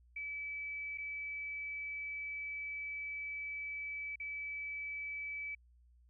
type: tone with dropouts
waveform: sine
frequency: 2300 Hz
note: D7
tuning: 37 cents flat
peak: -39 dBFS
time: 0.16-5.55 s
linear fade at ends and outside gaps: 5 ms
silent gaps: 0.976-0.982 / 4.158-4.199 s
effects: added 60 Hz sine -62 dBFS peak until 6.09 s